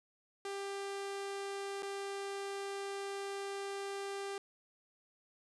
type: tone with dropouts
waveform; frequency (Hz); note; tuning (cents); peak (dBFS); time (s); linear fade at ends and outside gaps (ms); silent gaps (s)
sawtooth; 396.2; G4; +18; -35; 0.45-4.38; 2; 1.824-1.829
effects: resampled to 24000 Hz